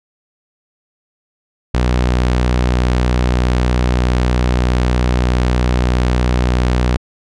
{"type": "tone", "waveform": "sawtooth", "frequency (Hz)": 61.6, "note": "B1", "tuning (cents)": -4, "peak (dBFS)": -8, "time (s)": [1.74, 6.97], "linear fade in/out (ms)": 5, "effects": ["low-pass 6000 Hz 12 dB/octave"]}